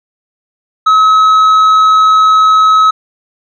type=tone with tanh clipping; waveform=sine; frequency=1283 Hz; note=E6; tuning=47 cents flat; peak=-5 dBFS; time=0.86-2.91 s; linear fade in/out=10 ms; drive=5 dB; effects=none